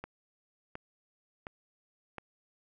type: click train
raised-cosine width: 0.5 ms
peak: -25 dBFS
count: 4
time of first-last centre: 0.04-2.183 s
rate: 1.4 Hz
effects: none